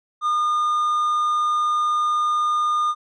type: tone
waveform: triangle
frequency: 1216 Hz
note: D#6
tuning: 40 cents flat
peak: -16 dBFS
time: 0.21-2.95 s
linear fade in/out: 50 ms
effects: resampled to 22050 Hz